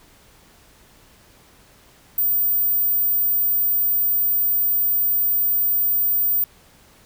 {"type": "tone", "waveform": "sine", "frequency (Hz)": 14710, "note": "A#9", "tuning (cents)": -24, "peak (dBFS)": -14, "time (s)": [2.18, 6.44], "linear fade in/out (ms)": 2, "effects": ["tanh soft clip ceiling -15 dBFS", "pink hiss -52 dBFS RMS until 7.05 s"]}